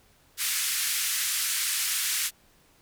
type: band-pass noise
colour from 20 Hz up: white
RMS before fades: -28 dBFS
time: 0.37-2.31 s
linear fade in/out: 50 ms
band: 1500 to 13000 Hz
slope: 24 dB/octave
effects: pink hiss -61 dBFS RMS until 2.81 s